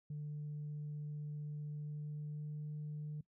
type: tone with pitch glide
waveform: sine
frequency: 148.7 to 150.25 Hz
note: D3 to D3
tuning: +22 to +40 cents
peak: -39 dBFS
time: 0.1-3.21 s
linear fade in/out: 5 ms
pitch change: +18 cents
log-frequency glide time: 1.68-2.77 s
effects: noise-tail reverb RT60 0.1 s tail -21 dB re dry + tanh soft clip ceiling -38 dBFS